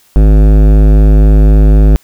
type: tone with hard clipping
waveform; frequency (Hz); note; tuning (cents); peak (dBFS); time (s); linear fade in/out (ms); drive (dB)
sine; 51.91; G#1; 0; -4; 0.16-1.96; 0; 16
effects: white hiss -48 dBFS RMS until 2.03 s